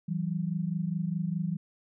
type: tone pair together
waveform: sine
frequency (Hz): 164.4 / 189.25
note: E3 / F#3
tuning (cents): -4 / +39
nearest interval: major second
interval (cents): 243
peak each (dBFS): -30 / -32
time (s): 0.08-1.57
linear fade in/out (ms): 10
effects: none